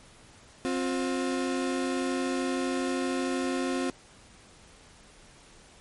35% pulse tone pair together, 264 / 356.7 Hz, C4 / F4, +16 / +37 cents, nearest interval perfect fourth, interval 521 cents, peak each -27 / -30 dBFS, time 0.65-3.9 s, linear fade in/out 0 ms, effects pink hiss -54 dBFS RMS until 5.8 s + MP3 48 kbps

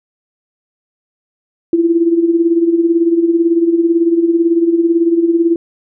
sine tone with tremolo, 336.1 Hz, E4, 34 cents sharp, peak -6 dBFS, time 1.73-5.56 s, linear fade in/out 2 ms, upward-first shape sine, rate 18 Hz, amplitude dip 65%, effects none

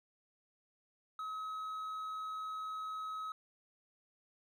sine tone with hard clipping, 1278 Hz, D#6, 46 cents sharp, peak -40 dBFS, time 1.19-3.32 s, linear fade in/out 2 ms, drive 3 dB, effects none

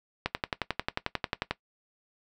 click train, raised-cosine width 0.3 ms, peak -11 dBFS, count 15, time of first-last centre 0.26-1.51 s, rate 11.2 Hz, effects noise-tail reverb RT60 0.1 s tail -17 dB re dry

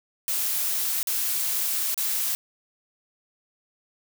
blue noise with dropouts, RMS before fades -26 dBFS, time 0.28-2.35 s, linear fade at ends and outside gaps 0 ms, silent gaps 1.029-1.072 / 1.944-1.977 s, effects none

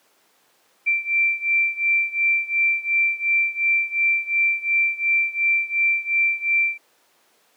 sine beating tone pair, 2349 / 2351.8 Hz, D7 / D7, 0 / +2 cents, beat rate 2.8 Hz, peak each -20 / -22 dBFS, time 0.86-6.78 s, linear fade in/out 20 ms, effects pink hiss -60 dBFS RMS until 7.56 s + high-pass 400 Hz 12 dB/octave

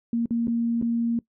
sine tone with dropouts, 233.1 Hz, A#3, in tune, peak -21 dBFS, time 0.13-1.19 s, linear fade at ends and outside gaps 2 ms, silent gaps 0.258-0.307 / 0.472-0.48 / 0.815-0.824 s, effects noise-tail reverb RT60 0.1 s tail -21 dB re dry

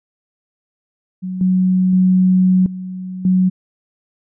sine tone with level steps, 185 Hz, F#3, in tune, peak -21 / -11 / -9 / -24 / -10 dBFS, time 1.22-3.5 s, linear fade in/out 20 ms, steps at 1.41 / 1.93 / 2.66 / 3.25 s, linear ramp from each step 2 ms, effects none

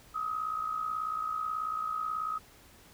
sine tone with amplitude modulation, 1268 Hz, D#6, 32 cents sharp, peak -28 dBFS, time 0.14-2.39 s, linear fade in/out 20 ms, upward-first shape sine, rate 58.3 Hz, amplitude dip 65%, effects pink hiss -57 dBFS RMS until 2.93 s

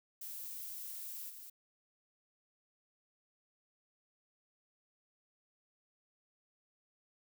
violet noise with level steps, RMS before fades -45 / -51 dBFS, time 0.21-1.5 s, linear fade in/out 5 ms, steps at 1.29 s, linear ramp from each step 10 ms, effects none

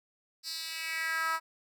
10% pulse tone with high-pass filter sweep, 324.2 Hz, E4, 29 cents flat, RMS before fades -34 dBFS, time 0.43-1.4 s, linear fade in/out 50 ms, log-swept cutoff 4800 to 1100 Hz, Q 3.1, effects none

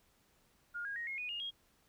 sine tone with pitch steps, 1421 / 1632.3 / 1875 / 2154 / 2474 / 2842 / 3265 Hz, F6 / G#6 / A#6 / C7 / D#7 / F7 / G#7, +30 / -30 / +10 / +50 / -10 / +30 / -30 cents, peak -38 dBFS, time 0.74-1.51 s, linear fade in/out 20 ms, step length 110 ms, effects pink hiss -71 dBFS RMS until 1.88 s

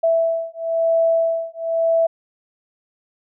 sine beating tone pair, 659.3 / 660.3 Hz, E5 / E5, 0 / +3 cents, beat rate 1 Hz, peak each -19 dBFS, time 0.03-2.07 s, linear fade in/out 10 ms, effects none

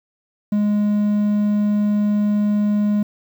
triangle tone, 207.7 Hz, G#3, in tune, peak -13 dBFS, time 0.52-3.03 s, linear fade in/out 5 ms, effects 8-bit

